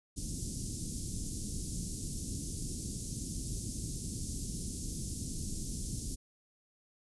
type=band-stop noise; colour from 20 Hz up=pink; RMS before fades=-38 dBFS; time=0.16-6.16 s; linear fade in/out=20 ms; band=290 to 5700 Hz; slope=24 dB/octave; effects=resampled to 24000 Hz